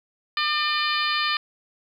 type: harmonic tone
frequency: 601 Hz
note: D5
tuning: 40 cents sharp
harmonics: 2 / 3 / 4 / 5 / 6 / 7 / 8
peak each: -26 / -28 / -29 / -30 / -31 / -31 / -32 dBFS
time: 0.37-1.37 s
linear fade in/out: 2 ms
effects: 9-bit